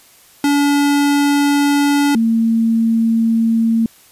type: tone pair in turn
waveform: square / sine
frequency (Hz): 286.1 / 227.1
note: D4 / A#3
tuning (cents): -45 / -45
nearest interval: major third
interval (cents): 400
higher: first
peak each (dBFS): -12 / -11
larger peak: second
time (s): 0.44-2.15 / 2.15-3.86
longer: neither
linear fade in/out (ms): 2
effects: white hiss -47 dBFS RMS until 4.11 s + resampled to 32000 Hz